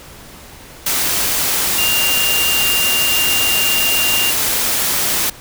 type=tone in noise; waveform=sine; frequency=2794 Hz; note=F7; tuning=in tune; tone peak=-16 dBFS; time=1.78-4.31 s; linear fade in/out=5 ms; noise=white; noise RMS=-17 dBFS; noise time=0.86-5.3 s; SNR=-2 dB; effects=pink hiss -38 dBFS RMS until 5.4 s